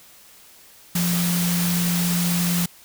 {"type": "tone in noise", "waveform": "sine", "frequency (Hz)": 174.61, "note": "F3", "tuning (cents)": 0, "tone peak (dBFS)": -20, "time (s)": [0.95, 2.66], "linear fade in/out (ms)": 5, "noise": "white", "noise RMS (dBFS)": -26, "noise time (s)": [0.95, 2.66], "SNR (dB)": 3, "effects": ["white hiss -49 dBFS RMS until 2.84 s"]}